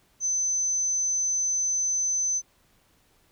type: tone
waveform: sine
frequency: 6120 Hz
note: G8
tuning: 42 cents flat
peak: -23 dBFS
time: 0.2-2.42 s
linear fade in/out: 50 ms
effects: pink hiss -64 dBFS RMS until 3.31 s